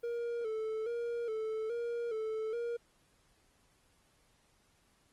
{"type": "tone with vibrato", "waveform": "triangle", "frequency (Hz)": 454.7, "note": "A#4", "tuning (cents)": -43, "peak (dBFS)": -32, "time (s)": [0.03, 2.77], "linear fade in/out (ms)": 10, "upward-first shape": "square", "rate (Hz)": 1.2, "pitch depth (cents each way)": 64, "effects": ["pink hiss -70 dBFS RMS until 5.12 s", "Opus 24 kbps"]}